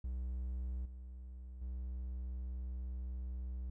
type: tone with level steps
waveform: triangle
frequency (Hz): 62.6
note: B1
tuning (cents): +24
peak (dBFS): -35 / -44 / -37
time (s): 0.04-3.7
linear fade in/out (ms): 5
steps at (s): 0.85 / 1.61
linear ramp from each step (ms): 10
effects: none